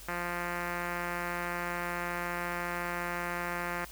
5% pulse tone with low-pass filter, 174.61 Hz, F3, in tune, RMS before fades -35 dBFS, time 0.08-3.85 s, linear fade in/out 5 ms, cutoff 2100 Hz, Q 1.4, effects added 50 Hz sine -50 dBFS peak until 3.91 s + white hiss -50 dBFS RMS until 3.91 s

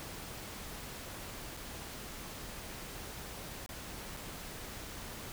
pink noise with dropouts, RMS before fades -45 dBFS, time 0-5.32 s, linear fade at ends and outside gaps 0 ms, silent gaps 1.567-1.572 / 3.662-3.691 / 4.166-4.171 s, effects none

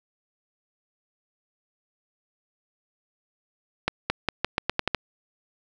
accelerating click train, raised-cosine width 0.3 ms, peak -6 dBFS, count 9, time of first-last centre 3.88-4.947 s, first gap 220 ms, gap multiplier 0.85, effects none

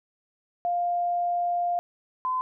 sine tone pair in turn, 701 / 1021.9 Hz, F5 / C6, +6 / -41 cents, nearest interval perfect fifth, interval 653 cents, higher second, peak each -23 / -24 dBFS, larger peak first, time 0.65-1.79 / 2.25-2.41 s, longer first, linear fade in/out 0 ms, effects none

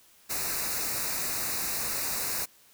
white band-stop noise, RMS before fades -31 dBFS, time 0.29-2.46 s, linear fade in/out 20 ms, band 2700 to 3800 Hz, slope 96 dB/octave, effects white hiss -59 dBFS RMS until 2.73 s

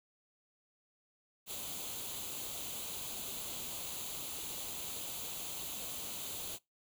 white noise with comb filter, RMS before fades -42 dBFS, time 1.46-6.59 s, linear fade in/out 50 ms, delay 0.28 ms, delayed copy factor +0.65, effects noise-tail reverb RT60 0.2 s tail -23 dB re dry

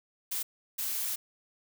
blue noise bursts at uneven times, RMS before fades -33 dBFS, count 2, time 0.31-0.43 / 0.78-1.16 s, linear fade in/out 10 ms, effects none

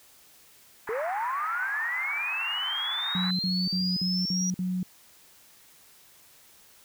white band-pass noise, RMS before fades -37 dBFS, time 0.87-3.31 s, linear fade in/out 5 ms, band 830 to 2000 Hz, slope 48 dB/octave
sine linear sweep, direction up, 415.4 to 5800 Hz, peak -28 dBFS, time 0.89-4.5 s, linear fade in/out 0 ms
sine tone bursts, 183.1 Hz, F#3, 18 cents flat, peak -26 dBFS, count 6, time 3.15-4.83 s, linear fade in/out 2 ms, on 240 ms, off 48 ms
effects white hiss -56 dBFS RMS until 6.84 s

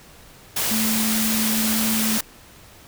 sine tone in noise, 220 Hz, A3, in tune, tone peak -22 dBFS, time 0.71-2.18 s, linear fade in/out 5 ms, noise white, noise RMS -23 dBFS, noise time 0.56-2.21 s, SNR -2 dB, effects pink hiss -47 dBFS RMS until 2.87 s

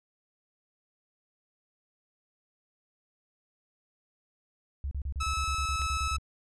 sine tone bursts, 69.3 Hz, C#2, in tune, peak -30 dBFS, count 13, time 4.84-6.184 s, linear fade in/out 0 ms, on 72 ms, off 34 ms
sawtooth tone, 1300 Hz, E6, 24 cents flat, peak -26 dBFS, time 5.2-6.17 s, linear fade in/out 10 ms
click, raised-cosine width 0.3 ms, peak -28 dBFS, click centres 5.818 s
effects resampled to 22050 Hz

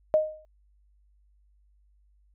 sine tone with exponential decay, 620 Hz, D#5, 6 cents flat, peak -15 dBFS, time 0.14-0.45 s, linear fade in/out 0 ms, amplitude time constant 67 ms, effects added 50 Hz sine -60 dBFS peak until 2.34 s

